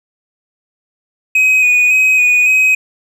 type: tone with vibrato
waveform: triangle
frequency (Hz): 2500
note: D#7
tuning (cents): +8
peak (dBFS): -6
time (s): 1.35-2.75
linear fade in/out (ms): 5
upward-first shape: square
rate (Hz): 1.8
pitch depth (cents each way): 20
effects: none